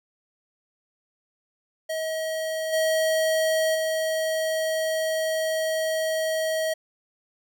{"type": "tone with level steps", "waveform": "square", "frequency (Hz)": 637, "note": "D#5", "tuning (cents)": 41, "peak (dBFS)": [-27, -21, -24], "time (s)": [1.89, 6.74], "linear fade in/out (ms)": 10, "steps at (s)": [2.72, 3.74], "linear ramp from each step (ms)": 20, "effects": []}